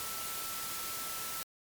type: tone in noise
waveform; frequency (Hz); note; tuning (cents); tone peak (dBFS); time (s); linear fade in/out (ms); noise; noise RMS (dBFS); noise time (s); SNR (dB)
sine; 1327; E6; +11; -45; 0-1.43; 0; white; -39; 0-1.43; -9
effects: MP3 96 kbps